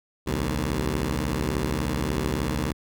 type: beating tone pair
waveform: 10% pulse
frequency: 63.5 / 76.5 Hz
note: B1 / D#2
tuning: +49 / -29 cents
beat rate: 13 Hz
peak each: -19 dBFS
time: 0.26-2.73 s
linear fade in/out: 20 ms
effects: none